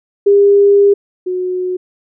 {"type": "tone pair in turn", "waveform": "sine", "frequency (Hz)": [402.7, 365.6], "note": ["G4", "F#4"], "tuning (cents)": [47, -21], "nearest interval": "major second", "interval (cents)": 168, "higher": "first", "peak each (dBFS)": [-5, -15], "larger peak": "first", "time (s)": [[0.26, 0.94], [1.26, 1.77]], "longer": "first", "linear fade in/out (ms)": 10, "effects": []}